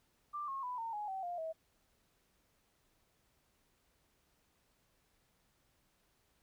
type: tone with pitch steps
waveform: sine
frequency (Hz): 1182 / 1083.9 / 993.9 / 911.4 / 835.8 / 766.4 / 702.8 / 644.5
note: D6 / C#6 / B5 / A#5 / G#5 / G5 / F5 / E5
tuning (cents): +11 / -39 / +11 / -39 / +11 / -39 / +11 / -39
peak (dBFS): -38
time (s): 0.33-1.53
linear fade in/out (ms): 20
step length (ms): 150
effects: pink hiss -75 dBFS RMS until 6.42 s